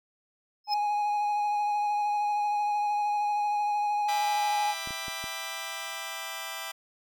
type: tone with exponential growth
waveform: triangle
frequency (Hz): 5160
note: E8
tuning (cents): -38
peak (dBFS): -24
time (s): 0.64-0.74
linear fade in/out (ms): 5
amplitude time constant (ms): 20
type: tone with vibrato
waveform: triangle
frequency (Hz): 830.6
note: G#5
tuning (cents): 0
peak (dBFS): -23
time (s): 0.67-4.75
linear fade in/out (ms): 50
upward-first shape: sine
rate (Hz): 13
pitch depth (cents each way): 16
type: chord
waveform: 10% pulse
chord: E minor seventh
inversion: none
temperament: just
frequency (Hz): 659.3 / 791.1 / 988.9 / 1186.7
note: E5 / G5 / B5 / D6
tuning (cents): 0 / +16 / +2 / +18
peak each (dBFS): -32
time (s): 4.08-6.72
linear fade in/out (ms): 10
type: clicks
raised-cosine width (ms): 3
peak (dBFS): -30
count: 4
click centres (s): 4.874 / 4.907 / 5.082 / 5.241
effects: none